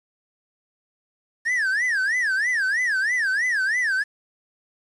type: tone with vibrato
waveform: triangle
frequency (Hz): 1748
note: A6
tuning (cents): -12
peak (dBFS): -18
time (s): 1.45-4.04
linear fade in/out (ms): 20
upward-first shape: sine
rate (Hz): 3.1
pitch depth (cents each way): 250
effects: resampled to 24000 Hz + 8-bit